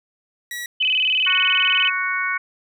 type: tone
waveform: sawtooth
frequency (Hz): 1928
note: B6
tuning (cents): -42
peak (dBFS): -24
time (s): 0.51-0.66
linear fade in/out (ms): 2
type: tone with vibrato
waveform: sine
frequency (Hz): 2773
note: F7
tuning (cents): -13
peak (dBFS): -16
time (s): 0.8-1.9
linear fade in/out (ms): 10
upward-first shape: square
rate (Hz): 20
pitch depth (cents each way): 150
type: harmonic tone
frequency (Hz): 370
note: F#4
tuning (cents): 0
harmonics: 3 / 4 / 5 / 6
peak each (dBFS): -27 / -24 / -29 / -24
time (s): 1.26-2.38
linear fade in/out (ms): 10
effects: none